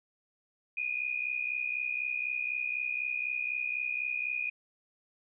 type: tone pair together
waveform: sine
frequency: 2425 / 2489 Hz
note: D#7 / D#7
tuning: -45 / 0 cents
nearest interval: unison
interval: 45 cents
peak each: -34 / -33 dBFS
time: 0.77-4.5 s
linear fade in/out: 5 ms
effects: none